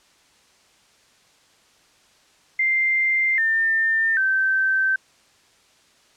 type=tone with pitch steps; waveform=sine; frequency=2093 / 1801.1 / 1550 Hz; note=C7 / A6 / G6; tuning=0 / +40 / -20 cents; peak=-17 dBFS; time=2.59-4.96 s; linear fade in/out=5 ms; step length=790 ms; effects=white hiss -57 dBFS RMS until 6.16 s + low-pass 7000 Hz 12 dB/octave